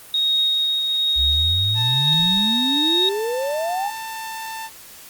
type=tone with tremolo; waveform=sine; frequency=3749 Hz; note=A#7; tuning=9 cents sharp; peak=-15 dBFS; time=0.14-3.09 s; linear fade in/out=2 ms; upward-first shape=triangle; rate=1.1 Hz; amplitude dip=35%
type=exponential sweep; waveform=sine; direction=up; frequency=61.9 to 859 Hz; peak=-21 dBFS; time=1.15-3.92 s; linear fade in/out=50 ms
type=tone with pitch glide; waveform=sawtooth; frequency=884 to 890.7 Hz; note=A5 to A5; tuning=+8 to +21 cents; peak=-25 dBFS; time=1.74-4.7 s; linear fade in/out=50 ms; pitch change=+13 cents; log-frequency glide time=2.67-3.86 s
effects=white hiss -42 dBFS RMS until 5.09 s + Opus 32 kbps